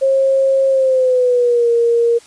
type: tone with pitch glide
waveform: sine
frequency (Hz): 538 to 468.4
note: C5 to A#4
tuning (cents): +48 to +8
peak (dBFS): -10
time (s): 0.01-2.19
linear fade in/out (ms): 20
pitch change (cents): -240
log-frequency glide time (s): 0.69-1.7
effects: white hiss -44 dBFS RMS until 2.26 s + resampled to 22050 Hz